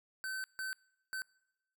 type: tone bursts at uneven times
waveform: square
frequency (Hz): 1534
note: G6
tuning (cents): -38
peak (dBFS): -38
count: 3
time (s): 0.24-0.44 / 0.59-0.73 / 1.13-1.22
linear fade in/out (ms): 0
effects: noise-tail reverb RT60 0.9 s tail -25 dB re dry